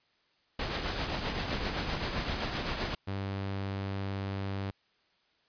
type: noise with tremolo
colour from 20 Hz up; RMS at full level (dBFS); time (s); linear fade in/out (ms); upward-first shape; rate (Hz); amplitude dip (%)
pink; -31; 0.59-2.95; 5; triangle; 7.7; 50
type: tone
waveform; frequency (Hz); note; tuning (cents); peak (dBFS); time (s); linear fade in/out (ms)
sawtooth; 97.9; G2; -2; -29; 3.07-4.71; 10
effects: white hiss -70 dBFS RMS until 5.48 s + resampled to 11025 Hz